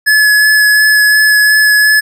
square tone with vibrato, 1707 Hz, G#6, 47 cents sharp, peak -6 dBFS, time 0.06-2.01 s, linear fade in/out 20 ms, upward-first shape sine, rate 2.8 Hz, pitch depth 11 cents each way, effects none

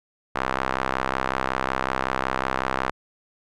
sawtooth tone with band-pass filter, 65.41 Hz, C2, in tune, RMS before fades -26 dBFS, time 0.35-2.91 s, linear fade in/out 10 ms, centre 1200 Hz, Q 1.4, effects none

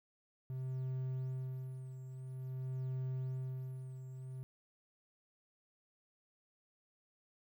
triangle tone with tremolo, 130 Hz, C3, 11 cents flat, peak -34 dBFS, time 0.5-4.43 s, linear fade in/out 0 ms, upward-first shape sine, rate 0.49 Hz, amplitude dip 65%, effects 12-bit

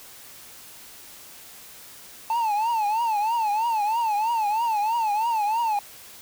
triangle tone with vibrato, 880 Hz, A5, in tune, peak -19 dBFS, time 2.3-5.79 s, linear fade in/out 2 ms, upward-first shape triangle, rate 3.1 Hz, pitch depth 150 cents each way, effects white hiss -45 dBFS RMS until 6.21 s

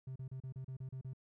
triangle tone bursts, 130.81 Hz, C3, in tune, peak -39 dBFS, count 9, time 0.07-1.134 s, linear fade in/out 5 ms, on 88 ms, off 34 ms, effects tanh soft clip ceiling -35 dBFS

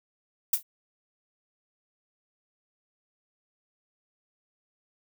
violet noise with exponential decay, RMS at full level -18 dBFS, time 0.53-0.63 s, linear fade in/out 5 ms, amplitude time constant 21 ms, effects none

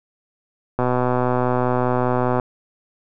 click train, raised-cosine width 1 ms, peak -6 dBFS, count 202, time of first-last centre 0.79-2.398 s, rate 125 Hz, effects none

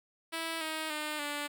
5% pulse tone with pitch steps, 327.5 / 315.1 / 303.1 / 291.6 Hz, E4 / D#4 / D#4 / D4, -11 / +22 / -45 / -12 cents, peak -23 dBFS, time 0.32-1.48 s, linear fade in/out 20 ms, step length 290 ms, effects none

